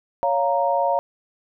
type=chord; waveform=sine; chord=Bb minor; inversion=first; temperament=equal with one note detuned; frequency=558.5 / 698.5 / 932.3 Hz; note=Db5 / F5 / Bb5; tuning=+13 / 0 / 0 cents; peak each=-22 dBFS; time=0.23-0.99 s; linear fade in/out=0 ms; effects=none